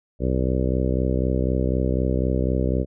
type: harmonic tone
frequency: 64 Hz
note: C2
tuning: 38 cents flat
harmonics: 1 / 2 / 3 / 4 / 5 / 6 / 7 / 8 / 9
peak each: -23 / -26 / -28 / -29 / -30 / -31 / -31 / -32 / -33 dBFS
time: 0.19-2.86 s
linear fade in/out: 50 ms
effects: none